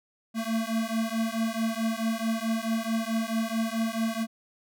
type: beating tone pair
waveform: square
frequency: 222.8 / 227.4 Hz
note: A3 / A#3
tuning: +22 / -43 cents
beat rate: 4.6 Hz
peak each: -30 / -30 dBFS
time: 0.34-4.27 s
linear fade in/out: 50 ms
effects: none